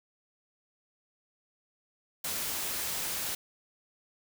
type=noise; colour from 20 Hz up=white; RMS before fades=-34 dBFS; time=2.24-3.35 s; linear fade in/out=5 ms; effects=none